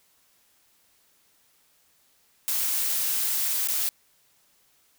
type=noise with dropouts; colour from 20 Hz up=blue; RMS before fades=-26 dBFS; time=2.48-3.89 s; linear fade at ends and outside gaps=0 ms; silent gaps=3.674-3.685 s; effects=white hiss -64 dBFS RMS until 4.98 s